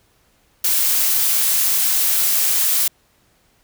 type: noise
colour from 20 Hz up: blue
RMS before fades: -17 dBFS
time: 0.64-2.88 s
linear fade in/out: 5 ms
effects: pink hiss -59 dBFS RMS until 3.63 s